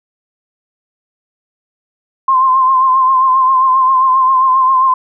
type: tone with vibrato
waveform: sine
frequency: 1046.5 Hz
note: C6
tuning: in tune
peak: -7 dBFS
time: 2.28-4.94 s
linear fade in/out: 5 ms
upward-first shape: triangle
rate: 7.5 Hz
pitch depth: 51 cents each way
effects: none